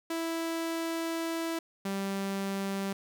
sawtooth tone pair in turn, 329.6 / 195.98 Hz, E4 / G3, 0 / 0 cents, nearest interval major sixth, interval 900 cents, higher first, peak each -27 dBFS, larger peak neither, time 0.1-1.59 / 1.85-2.93 s, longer first, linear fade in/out 5 ms, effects none

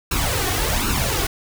pink noise with flanger, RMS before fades -21 dBFS, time 0.11-1.27 s, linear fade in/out 5 ms, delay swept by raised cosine 0.73 to 2.73 ms, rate 1.3 Hz, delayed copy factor +0.7, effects none

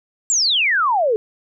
sine exponential sweep, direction down, 7680 to 415.3 Hz, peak -14 dBFS, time 0.3-1.16 s, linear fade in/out 0 ms, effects none

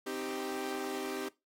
sawtooth chord, C minor, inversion none, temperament equal, 261.6 / 311.1 / 392 Hz, C4 / Eb4 / G4, 0 / 0 / 0 cents, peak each -37 / -38 / -34 dBFS, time 0.06-1.29 s, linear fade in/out 10 ms, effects noise-tail reverb RT60 0.2 s tail -18 dB re dry + AAC 64 kbps

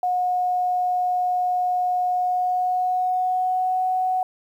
sine tone with pitch glide, 725 to 741.9 Hz, F#5 to F#5, -35 to +4 cents, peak -19 dBFS, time 0.03-4.23 s, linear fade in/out 2 ms, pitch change +39 cents, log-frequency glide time 2.1-3.81 s, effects 9-bit

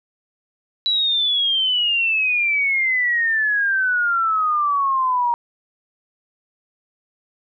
sine exponential sweep, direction down, 3951 to 941 Hz, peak -16 dBFS, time 0.86-5.34 s, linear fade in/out 0 ms, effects none

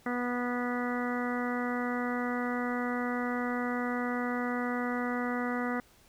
harmonic tone, 245 Hz, B3, 14 cents flat, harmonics 1 / 2 / 3 / 4 / 5 / 6 / 7 / 8, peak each -32 / -37 / -39 / -43 / -39 / -41 / -45 / -40 dBFS, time 0.06-5.8 s, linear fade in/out 2 ms, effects pink hiss -61 dBFS RMS until 6.08 s

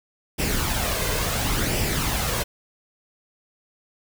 pink noise with flanger, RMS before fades -24 dBFS, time 0.38-2.44 s, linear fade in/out 20 ms, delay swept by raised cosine 0.37 to 1.97 ms, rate 0.71 Hz, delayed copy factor +0.5, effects none

